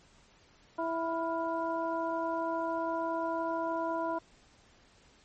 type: harmonic tone with a mistuned harmonic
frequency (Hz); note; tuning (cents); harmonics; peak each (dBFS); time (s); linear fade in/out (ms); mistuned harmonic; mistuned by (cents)
329.6; E4; 0; 1 / 2 / 3 / 4; -36 / -34 / -34 / -43; 0.78-4.19; 10; 4; +110
effects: pink hiss -62 dBFS RMS until 5.24 s + MP3 32 kbps